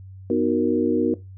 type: chord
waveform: sine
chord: B major seventh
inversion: none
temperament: equal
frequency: 246.9 / 311.1 / 370 / 466.2 Hz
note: B3 / D#4 / F#4 / A#4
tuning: 0 / 0 / 0 / 0 cents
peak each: -23 dBFS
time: 0.3-1.14 s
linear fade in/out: 2 ms
effects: noise-tail reverb RT60 0.2 s tail -17 dB re dry + added 95 Hz sine -38 dBFS peak until 1.37 s